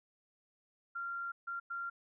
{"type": "tone bursts at uneven times", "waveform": "sine", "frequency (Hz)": 1384, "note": "F6", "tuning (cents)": -16, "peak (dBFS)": -37, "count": 3, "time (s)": [[0.95, 1.32], [1.47, 1.6], [1.7, 1.9]], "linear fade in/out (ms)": 10, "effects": []}